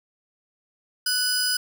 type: tone pair together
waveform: sawtooth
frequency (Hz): 1486 / 4968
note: F#6 / D#8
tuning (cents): +7 / -3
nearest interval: octave + major sixth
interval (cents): 2090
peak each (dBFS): -23 / -20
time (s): 1.06-1.57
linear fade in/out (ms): 5
effects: none